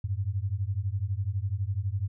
sine beating tone pair, 92.5 / 104.5 Hz, F#2 / G#2, 0 / +11 cents, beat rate 12 Hz, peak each -30 dBFS, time 0.04-2.08 s, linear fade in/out 5 ms, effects none

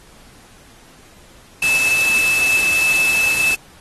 sine tone in noise, 2621 Hz, E7, 11 cents flat, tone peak -14 dBFS, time 1.62-3.55 s, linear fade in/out 5 ms, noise white, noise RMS -23 dBFS, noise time 1.62-3.55 s, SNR +6 dB, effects pink hiss -47 dBFS RMS until 3.8 s + AAC 32 kbps

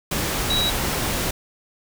sine tone in noise, 3875 Hz, B7, 34 cents flat, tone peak -20 dBFS, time 0.5-0.7 s, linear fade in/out 5 ms, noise pink, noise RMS -24 dBFS, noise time 0.11-1.31 s, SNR +1 dB, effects none

